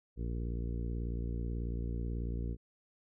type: harmonic tone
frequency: 58.27 Hz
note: A#1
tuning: in tune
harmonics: 1 / 2 / 3 / 4 / 5 / 6 / 7 / 8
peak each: -35 / -41 / -45 / -47 / -49 / -51 / -52 / -53 dBFS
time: 0.16-2.57 s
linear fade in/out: 50 ms
effects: none